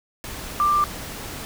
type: tone in noise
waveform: sine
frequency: 1184 Hz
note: D6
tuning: 14 cents sharp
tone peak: -16 dBFS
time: 0.6-0.84 s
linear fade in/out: 0 ms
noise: pink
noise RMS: -34 dBFS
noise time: 0.24-1.45 s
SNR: +15 dB
effects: none